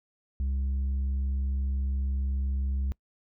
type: tone with tanh clipping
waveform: sine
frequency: 67.1 Hz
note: C2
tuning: 44 cents sharp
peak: -27 dBFS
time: 0.4-2.92 s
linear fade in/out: 0 ms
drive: 4 dB
effects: noise-tail reverb RT60 0.1 s tail -24 dB re dry